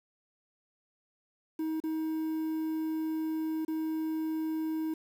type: tone with dropouts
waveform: triangle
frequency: 316.8 Hz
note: D#4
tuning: 31 cents sharp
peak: -28 dBFS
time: 1.59-4.94 s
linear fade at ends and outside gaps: 5 ms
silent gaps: 1.802-1.837 / 3.65-3.68 s
effects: 9-bit